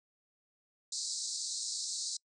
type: band-pass noise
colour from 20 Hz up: pink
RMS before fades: -38 dBFS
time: 0.92-2.17 s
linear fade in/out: 5 ms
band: 4000 to 8600 Hz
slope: 96 dB/octave
effects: noise-tail reverb RT60 0.1 s tail -26 dB re dry